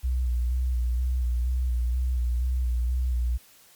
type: tone with vibrato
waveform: sine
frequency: 61.6 Hz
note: B1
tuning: 4 cents flat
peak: -22 dBFS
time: 0.03-3.38 s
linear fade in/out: 20 ms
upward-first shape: square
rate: 2.1 Hz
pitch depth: 37 cents each way
effects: white hiss -55 dBFS RMS until 3.75 s + MP3 96 kbps